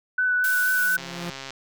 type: tone with vibrato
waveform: sine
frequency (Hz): 1493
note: F#6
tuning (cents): +15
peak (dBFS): -19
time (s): 0.18-0.97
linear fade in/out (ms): 5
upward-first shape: sine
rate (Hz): 4.2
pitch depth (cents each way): 15
type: tone with exponential growth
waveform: sawtooth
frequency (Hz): 173.4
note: F3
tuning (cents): -12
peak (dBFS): -25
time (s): 0.42-1.3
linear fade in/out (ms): 2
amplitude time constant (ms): 190
type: noise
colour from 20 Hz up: blue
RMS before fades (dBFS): -31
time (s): 0.44-0.96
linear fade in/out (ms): 0
type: click train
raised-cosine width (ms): 0.2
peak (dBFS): -18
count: 72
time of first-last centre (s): 0.98-1.506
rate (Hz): 135
effects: none